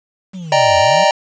triangle linear two-way sweep, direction down then up, 195.4 to 83.1 to 195.4 Hz, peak -23 dBFS, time 0.33-1.05 s, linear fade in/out 20 ms, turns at 0.78 s
square chord, Eb major seventh, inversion third, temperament equal, 587.3 / 622.3 / 784 / 932.3 Hz, D5 / Eb5 / G5 / Bb5, 0 / 0 / 0 / 0 cents, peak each -16 dBFS, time 0.52-1.11 s, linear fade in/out 2 ms
effects resampled to 16000 Hz + 7-bit

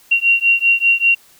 sine beating tone pair, 2751 / 2756.1 Hz, F7 / F7, -27 / -24 cents, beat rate 5.1 Hz, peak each -14 dBFS, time 0.11-1.15 s, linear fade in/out 10 ms, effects white hiss -49 dBFS RMS until 1.39 s

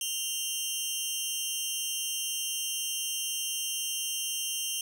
15% pulse tone pair together, 2794 / 3124 Hz, F7 / G7, 0 / -7 cents, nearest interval major second, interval 193 cents, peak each -28 / -25 dBFS, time 0.01-4.81 s, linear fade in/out 2 ms, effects none

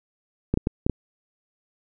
clicks, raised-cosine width 3 ms, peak -8 dBFS, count 5, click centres 0.54 / 0.574 / 0.671 / 0.865 / 0.897 s, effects none

